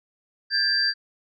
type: tone cluster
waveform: sine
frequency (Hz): 1605 / 1741 / 4697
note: G6 / A6 / D8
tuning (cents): +40 / -19 / -1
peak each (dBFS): -25 / -30 / -21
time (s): 0.5-0.94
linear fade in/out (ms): 50
effects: none